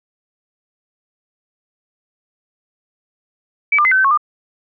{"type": "tone with pitch steps", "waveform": "sine", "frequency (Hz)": [2296, 1196, 2052, 1526, 1540, 1098, 1205], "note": ["D7", "D6", "C7", "G6", "G6", "C#6", "D6"], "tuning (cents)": [-40, 31, -34, -47, -31, -17, 44], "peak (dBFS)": -10, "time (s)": [3.72, 4.175], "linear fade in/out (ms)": 5, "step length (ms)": 65, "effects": []}